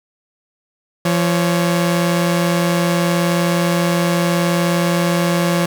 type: tone pair together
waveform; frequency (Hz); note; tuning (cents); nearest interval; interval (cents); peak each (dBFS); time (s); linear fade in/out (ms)
sawtooth; 171.72 / 554.4; F3 / C#5; -29 / 0; octave + minor sixth; 2029; -11 / -17; 1.05-5.66; 5
effects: none